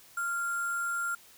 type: tone with sample-and-hold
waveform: sine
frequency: 1391 Hz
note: F6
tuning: 7 cents flat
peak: -29 dBFS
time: 0.17-1.15 s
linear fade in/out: 5 ms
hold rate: 8820 Hz
effects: white hiss -56 dBFS RMS until 1.37 s